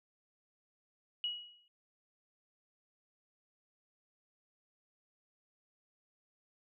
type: tone with exponential decay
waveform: sine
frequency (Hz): 2910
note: F#7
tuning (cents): -29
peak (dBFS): -31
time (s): 1.24-1.68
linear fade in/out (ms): 1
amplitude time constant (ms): 95
effects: none